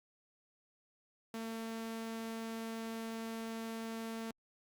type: tone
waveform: sawtooth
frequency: 225.7 Hz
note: A3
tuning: 44 cents sharp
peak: -36 dBFS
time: 1.34-4.31 s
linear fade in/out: 2 ms
effects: Opus 48 kbps